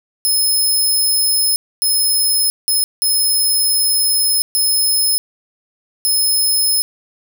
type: tone bursts at uneven times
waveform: 5% pulse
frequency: 5170 Hz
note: E8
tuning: 34 cents flat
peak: -7 dBFS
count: 6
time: 0.25-1.56 / 1.82-2.5 / 2.68-2.84 / 3.02-4.42 / 4.55-5.18 / 6.05-6.82 s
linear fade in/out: 0 ms
effects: 7-bit